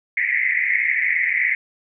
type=band-pass noise; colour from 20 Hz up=pink; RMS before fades=-20 dBFS; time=0.17-1.55 s; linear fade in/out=2 ms; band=1900 to 2200 Hz; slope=96 dB/octave; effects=none